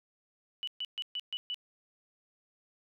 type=tone bursts; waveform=sine; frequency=2960 Hz; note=F#7; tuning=in tune; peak=-33 dBFS; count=6; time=0.63-1.544 s; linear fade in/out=0 ms; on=44 ms; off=130 ms; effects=none